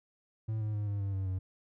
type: tone with pitch steps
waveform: triangle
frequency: 110 / 107.05 / 104.19 / 101.4 / 98.68 / 96.04 / 93.47 Hz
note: A2 / A2 / G#2 / G#2 / G2 / G2 / F#2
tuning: 0 / -47 / +6 / -41 / +12 / -35 / +18 cents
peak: -29 dBFS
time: 0.48-1.39 s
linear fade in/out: 10 ms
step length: 130 ms
effects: none

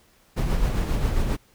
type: noise with tremolo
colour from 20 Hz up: brown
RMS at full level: -21 dBFS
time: 0.36-1.37 s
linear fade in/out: 20 ms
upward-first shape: sine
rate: 7.5 Hz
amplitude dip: 40%
effects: pink hiss -59 dBFS RMS until 1.54 s

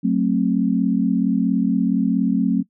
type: chord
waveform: sine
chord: F# diminished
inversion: none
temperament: just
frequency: 185 / 222 / 266.4 Hz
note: F#3 / A3 / C4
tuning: 0 / +16 / +31 cents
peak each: -20 dBFS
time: 0.03-2.63 s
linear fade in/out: 20 ms
effects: noise-tail reverb RT60 0.1 s tail -21 dB re dry

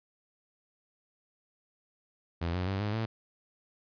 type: tone with pitch steps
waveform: sawtooth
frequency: 84.7 / 90.78 / 97.29 / 104.28 / 111.76 Hz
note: E2 / F#2 / G2 / G#2 / A2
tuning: +48 / -32 / -13 / +8 / +27 cents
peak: -26 dBFS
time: 2.41-3.06 s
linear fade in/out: 10 ms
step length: 130 ms
effects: resampled to 11025 Hz

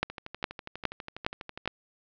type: two click trains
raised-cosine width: 0.3 ms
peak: -9 / -22 dBFS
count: 5 / 20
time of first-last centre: 0.03-1.676 / 0.1-1.657 s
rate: 2.43 / 12.2 Hz
effects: low-pass 5000 Hz 12 dB/octave

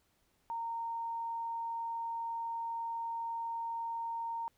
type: tone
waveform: sine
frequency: 922 Hz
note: A#5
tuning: 19 cents flat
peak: -35 dBFS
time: 0.5-4.48 s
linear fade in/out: 0 ms
effects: pink hiss -74 dBFS RMS until 4.57 s

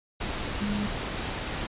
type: tone in noise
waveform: sine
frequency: 205.6 Hz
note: G#3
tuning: 17 cents flat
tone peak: -27 dBFS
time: 0.61-0.87 s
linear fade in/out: 10 ms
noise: pink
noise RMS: -32 dBFS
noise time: 0.2-1.67 s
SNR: +2 dB
effects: resampled to 8000 Hz

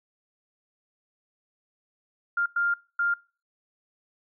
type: tone bursts at uneven times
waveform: sine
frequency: 1400 Hz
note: F6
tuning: 4 cents sharp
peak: -22 dBFS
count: 3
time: 2.37-2.46 / 2.56-2.74 / 2.99-3.14 s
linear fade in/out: 5 ms
effects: noise-tail reverb RT60 0.4 s tail -25 dB re dry

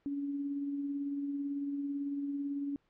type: tone with tremolo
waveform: sine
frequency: 282.6 Hz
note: C#4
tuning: 34 cents sharp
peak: -32 dBFS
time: 0.06-2.76 s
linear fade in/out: 0 ms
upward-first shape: sine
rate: 18 Hz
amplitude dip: 30%
effects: pink hiss -74 dBFS RMS until 2.89 s + low-pass 3000 Hz 12 dB/octave

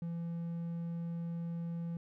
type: tone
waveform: triangle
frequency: 168.8 Hz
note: E3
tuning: 41 cents sharp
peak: -34 dBFS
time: 0.02-1.97 s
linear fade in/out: 2 ms
effects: none

